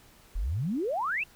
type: exponential sweep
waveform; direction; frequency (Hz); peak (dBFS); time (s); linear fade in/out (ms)
sine; up; 36.71 to 2794; -27; 0.35-1.24; 10
effects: pink hiss -57 dBFS RMS until 1.35 s